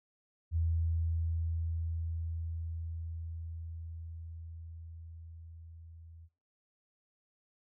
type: tone with level ramp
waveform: sine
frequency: 82.41 Hz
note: E2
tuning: in tune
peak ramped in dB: -27 to -50 dBFS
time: 0.51-6.29 s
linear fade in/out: 50 ms
effects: noise-tail reverb RT60 0.5 s tail -26 dB re dry